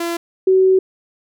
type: tone pair in turn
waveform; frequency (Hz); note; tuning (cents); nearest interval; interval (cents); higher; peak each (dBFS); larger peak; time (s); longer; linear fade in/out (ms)
sawtooth / sine; 339.6 / 377.4; F4 / F#4; -48 / +34; major second; 182; second; -16 / -9; second; 0-0.17 / 0.47-0.79; second; 5
effects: none